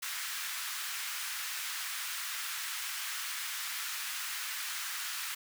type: high-pass noise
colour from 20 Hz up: pink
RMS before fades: -38 dBFS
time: 0.02-5.35 s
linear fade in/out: 10 ms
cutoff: 1300 Hz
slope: 24 dB/octave
effects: none